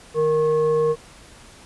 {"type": "tone with frequency modulation", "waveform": "sine", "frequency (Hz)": 466.2, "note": "A#4", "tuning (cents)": 0, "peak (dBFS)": -16, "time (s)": [0.14, 0.96], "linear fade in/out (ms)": 50, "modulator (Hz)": 621, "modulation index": 0.45, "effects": ["pink hiss -46 dBFS RMS until 1.65 s", "resampled to 24000 Hz"]}